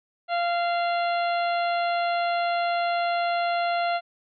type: harmonic tone with a mistuned harmonic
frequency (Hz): 692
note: F5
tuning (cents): -16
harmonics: 1 / 2 / 3 / 4 / 5 / 6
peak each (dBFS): -23 / -31 / -35 / -37 / -40 / -40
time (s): 0.28-4.01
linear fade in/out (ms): 50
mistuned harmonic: 5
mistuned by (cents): -26
effects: none